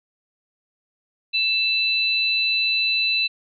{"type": "tone pair together", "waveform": "sine", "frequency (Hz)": [2653, 3996], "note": ["E7", "B7"], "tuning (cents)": [10, 20], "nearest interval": "perfect fifth", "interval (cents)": 710, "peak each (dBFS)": [-21, -21], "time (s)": [1.33, 3.28], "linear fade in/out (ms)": 20, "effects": []}